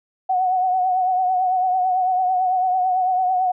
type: tone with vibrato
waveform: sine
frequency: 740 Hz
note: F#5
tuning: in tune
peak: -16 dBFS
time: 0.29-3.52 s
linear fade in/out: 10 ms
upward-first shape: triangle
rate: 9 Hz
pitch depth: 52 cents each way
effects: none